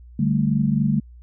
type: chord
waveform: sine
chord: D suspended fourth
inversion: none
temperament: equal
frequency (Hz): 146.83 / 196 / 220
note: D3 / G3 / A3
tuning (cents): 0 / 0 / 0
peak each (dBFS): -21 / -22 / -21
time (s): 0.19-1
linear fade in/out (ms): 5
effects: added 60 Hz sine -41 dBFS peak until 1.22 s